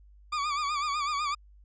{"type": "tone with vibrato", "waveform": "40% pulse", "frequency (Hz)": 1174.7, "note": "D6", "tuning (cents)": 0, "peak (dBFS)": -27, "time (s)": [0.32, 1.35], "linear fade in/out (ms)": 10, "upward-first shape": "sine", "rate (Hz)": 8, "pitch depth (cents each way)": 83, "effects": ["added 50 Hz sine -52 dBFS peak until 1.64 s", "resampled to 16000 Hz"]}